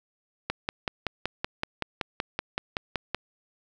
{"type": "click train", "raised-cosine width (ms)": 0.3, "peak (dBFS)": -11, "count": 15, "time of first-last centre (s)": [0.5, 3.147], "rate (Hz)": 5.29, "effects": []}